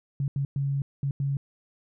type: tone bursts at uneven times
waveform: sine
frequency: 139 Hz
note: C#3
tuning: 5 cents sharp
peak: -24 dBFS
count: 5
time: 0.2-0.28 / 0.36-0.45 / 0.56-0.82 / 1.03-1.11 / 1.2-1.37 s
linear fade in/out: 2 ms
effects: none